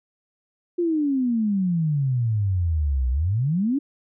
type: exponential two-way sweep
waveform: sine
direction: down then up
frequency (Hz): 356.2 to 60.9 to 296.3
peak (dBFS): -19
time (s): 0.78-3.79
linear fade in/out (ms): 10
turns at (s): 3.1
effects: none